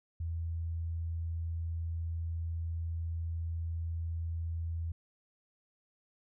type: tone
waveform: sine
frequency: 82.9 Hz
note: E2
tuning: 10 cents sharp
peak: -33 dBFS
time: 0.2-4.92 s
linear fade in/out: 5 ms
effects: none